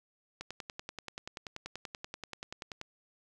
click train, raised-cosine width 0.2 ms, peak -23 dBFS, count 26, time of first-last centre 0.41-2.814 s, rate 10.4 Hz, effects none

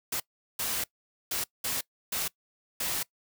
white noise bursts at uneven times, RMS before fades -31 dBFS, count 6, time 0.12-0.2 / 0.59-0.84 / 1.31-1.44 / 1.64-1.81 / 2.12-2.28 / 2.8-3.03 s, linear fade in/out 5 ms, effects noise-tail reverb RT60 0.1 s tail -22 dB re dry

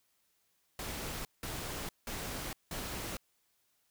pink noise bursts, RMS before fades -40 dBFS, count 4, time 0.79-3.17 s, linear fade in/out 2 ms, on 460 ms, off 180 ms, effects white hiss -75 dBFS RMS until 3.9 s

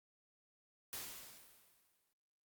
white noise with exponential decay, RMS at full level -44 dBFS, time 0.93-2.13 s, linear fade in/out 0 ms, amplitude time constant 260 ms, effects noise-tail reverb RT60 0.5 s tail -23 dB re dry + Opus 48 kbps

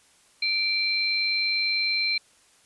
sine tone pair together, 2349 / 4120 Hz, D7 / C8, 0 / -28 cents, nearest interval minor seventh, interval 972 cents, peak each -25 dBFS, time 0.42-2.18 s, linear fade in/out 5 ms, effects white hiss -59 dBFS RMS until 2.65 s + resampled to 24000 Hz

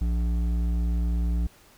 sine tone with hard clipping, 58.27 Hz, A#1, in tune, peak -24 dBFS, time 0.01-1.47 s, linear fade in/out 5 ms, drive 9 dB, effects pink hiss -55 dBFS RMS until 1.77 s

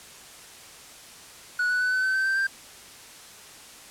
triangle tone with pitch steps, 1468 / 1483.3 / 1498.8 / 1514.5 / 1530.3 / 1546.3 / 1562.5 / 1578.8 Hz, F#6 / F#6 / F#6 / F#6 / G6 / G6 / G6 / G6, -14 / +4 / +22 / +40 / -42 / -24 / -6 / +12 cents, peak -20 dBFS, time 1.59-2.47 s, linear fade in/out 5 ms, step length 110 ms, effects white hiss -46 dBFS RMS until 3.9 s + low-pass 10000 Hz 12 dB/octave

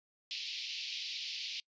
white band-pass noise, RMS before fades -41 dBFS, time 0.31-1.6 s, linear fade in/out 0 ms, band 2400 to 5100 Hz, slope 48 dB/octave, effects noise-tail reverb RT60 0.1 s tail -26 dB re dry + resampled to 16000 Hz

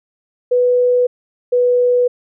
sine tone pair in turn, 493.9 / 492 Hz, B4 / B4, 0 / -7 cents, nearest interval unison, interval 7 cents, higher first, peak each -10 dBFS, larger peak neither, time 0.51-1.07 / 1.52-2.08 s, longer neither, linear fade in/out 10 ms, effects none

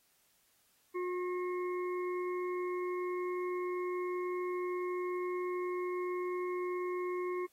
harmonic tone with a mistuned harmonic, 359.8 Hz, F#4, 48 cents flat, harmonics 1 / 3 / 5 / 6, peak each -34 / -42 / -56 / -48 dBFS, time 0.94-7.47 s, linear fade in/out 20 ms, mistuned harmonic 5, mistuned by +40 cents, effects white hiss -71 dBFS RMS until 7.52 s + AAC 48 kbps

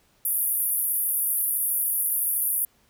pink band-pass noise, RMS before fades -25 dBFS, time 0.25-2.65 s, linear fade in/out 2 ms, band 10000 to 15000 Hz, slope 96 dB/octave, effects pink hiss -63 dBFS RMS until 2.89 s

